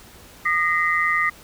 sine tone cluster, 1222 / 1877 / 2045 Hz, D#6 / A#6 / C7, -32 / +11 / -40 cents, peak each -22 dBFS, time 0.45-1.3 s, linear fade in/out 10 ms, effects pink hiss -46 dBFS RMS until 1.43 s

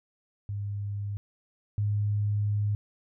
sine tone pair in turn, 101.6 / 103.62 Hz, G#2 / G#2, -38 / -3 cents, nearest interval unison, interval 35 cents, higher second, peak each -30 / -24 dBFS, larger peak second, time 0.49-1.17 / 1.78-2.75 s, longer second, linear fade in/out 0 ms, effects none

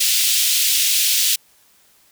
pink high-pass noise, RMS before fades -17 dBFS, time 0-1.36 s, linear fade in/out 10 ms, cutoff 2900 Hz, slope 24 dB/octave, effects white hiss -55 dBFS RMS until 2.11 s

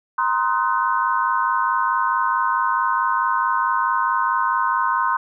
sine chord, C half-diminished seventh, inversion third, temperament just, 941.9 / 1046.5 / 1255.8 / 1507 Hz, Bb5 / C6 / Eb6 / Gb6, +18 / 0 / +16 / +31 cents, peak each -23 / -20 / -25 / -25 dBFS, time 0.18-5.17 s, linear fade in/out 5 ms, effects none

